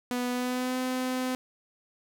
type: tone with pitch glide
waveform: sawtooth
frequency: 246.9 to 255.5 Hz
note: B3 to C4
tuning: 0 to -41 cents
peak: -24 dBFS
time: 0.11-1.35 s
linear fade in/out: 0 ms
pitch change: +59 cents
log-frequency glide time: 0.31-0.78 s
effects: none